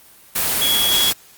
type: tone in noise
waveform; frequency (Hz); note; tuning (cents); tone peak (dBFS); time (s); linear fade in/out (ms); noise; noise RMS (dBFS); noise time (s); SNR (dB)
sine; 3341; G#7; +10; -16; 0.61-1.11; 10; white; -19; 0.35-1.13; 0
effects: white hiss -47 dBFS RMS until 1.37 s + Opus 32 kbps